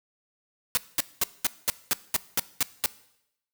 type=noise bursts; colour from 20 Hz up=white; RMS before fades=-23 dBFS; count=10; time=0.75-2.86 s; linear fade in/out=0 ms; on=22 ms; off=210 ms; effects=noise-tail reverb RT60 0.8 s tail -19 dB re dry